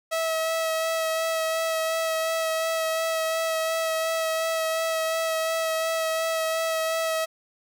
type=tone with vibrato; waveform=sawtooth; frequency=647 Hz; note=E5; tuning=32 cents flat; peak=-20 dBFS; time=0.11-7.26 s; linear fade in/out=20 ms; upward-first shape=sine; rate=2.8 Hz; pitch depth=14 cents each way; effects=none